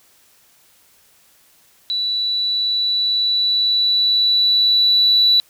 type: tone with level ramp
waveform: sine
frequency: 3951 Hz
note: B7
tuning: in tune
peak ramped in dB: -18 to -9 dBFS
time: 1.9-5.4 s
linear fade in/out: 0 ms
effects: tanh soft clip ceiling -5 dBFS + white hiss -54 dBFS RMS until 5.49 s